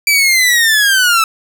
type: linear sweep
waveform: sawtooth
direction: down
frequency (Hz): 2334 to 1300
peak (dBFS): -5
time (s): 0.07-1.24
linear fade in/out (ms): 2
effects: none